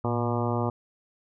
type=harmonic tone with a mistuned harmonic; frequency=120 Hz; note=B2; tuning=49 cents flat; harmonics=1 / 2 / 3 / 4 / 5 / 6 / 7 / 8 / 9 / 10; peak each=-28 / -31 / -33 / -34 / -35 / -36 / -36 / -37 / -38 / -38 dBFS; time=0.04-0.7 s; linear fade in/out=5 ms; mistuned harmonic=1; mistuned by=-95 cents; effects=none